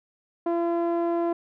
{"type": "tone with low-pass filter", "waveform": "sawtooth", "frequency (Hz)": 340, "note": "F4", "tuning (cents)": -46, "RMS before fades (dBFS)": -25, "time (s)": [0.46, 1.33], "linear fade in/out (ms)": 5, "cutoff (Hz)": 800, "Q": 1.3, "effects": []}